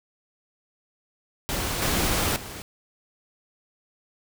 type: noise with level steps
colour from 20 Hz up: pink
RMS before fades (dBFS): -28 / -24 / -38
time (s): 1.49-2.62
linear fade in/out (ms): 0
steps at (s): 1.82 / 2.36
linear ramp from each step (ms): 2
effects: none